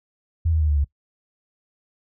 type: tone with pitch steps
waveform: sine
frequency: 82.41 / 79.37 / 76.45 / 73.63 / 70.92 Hz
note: E2 / D#2 / D#2 / D2 / C#2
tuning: 0 / +35 / -30 / +5 / +40 cents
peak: -17 dBFS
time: 0.45-0.845 s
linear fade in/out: 10 ms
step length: 79 ms
effects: noise-tail reverb RT60 0.1 s tail -20 dB re dry